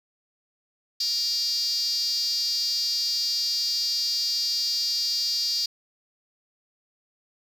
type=tone with high-pass filter; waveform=5% pulse; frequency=470.8 Hz; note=A#4; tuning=17 cents sharp; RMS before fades=-26 dBFS; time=1-5.66 s; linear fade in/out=5 ms; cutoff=4700 Hz; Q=9.5; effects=none